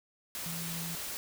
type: tone in noise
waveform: sine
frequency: 167.7 Hz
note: E3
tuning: 30 cents sharp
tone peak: -39 dBFS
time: 0.46-0.95 s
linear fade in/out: 0 ms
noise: white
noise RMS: -39 dBFS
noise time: 0.35-1.17 s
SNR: -3 dB
effects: none